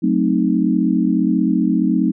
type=chord; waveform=sine; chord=F# diminished seventh; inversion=none; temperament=equal; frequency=185 / 220 / 261.6 / 311.1 Hz; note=F#3 / A3 / C4 / Eb4; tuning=0 / 0 / 0 / 0 cents; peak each=-19 dBFS; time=0.02-2.12 s; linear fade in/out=20 ms; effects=none